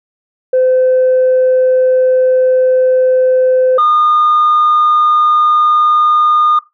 sine tone pair in turn, 513 / 1220.1 Hz, C5 / D#6, -34 / -34 cents, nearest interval octave + minor third, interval 1500 cents, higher second, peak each -6 dBFS, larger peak neither, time 0.53-3.78 / 3.78-6.59 s, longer first, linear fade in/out 5 ms, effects noise-tail reverb RT60 0.2 s tail -17 dB re dry + tanh soft clip ceiling -4 dBFS

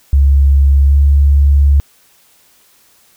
sine tone with pitch glide, 69.4 to 70.69 Hz, C#2 to C#2, +3 to +34 cents, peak -5 dBFS, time 0.13-1.8 s, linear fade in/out 0 ms, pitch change +31 cents, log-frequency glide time 0.86-0.93 s, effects white hiss -50 dBFS RMS until 3.16 s

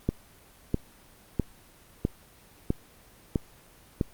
click train, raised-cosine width 3 ms, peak -11 dBFS, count 7, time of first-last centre 0.09-4.012 s, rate 1.53 Hz, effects pink hiss -55 dBFS RMS until 4.13 s + Opus 24 kbps

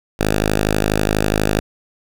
5% pulse tone, 52.2 Hz, G#1, 10 cents sharp, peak -4 dBFS, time 0.19-1.6 s, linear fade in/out 10 ms, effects none

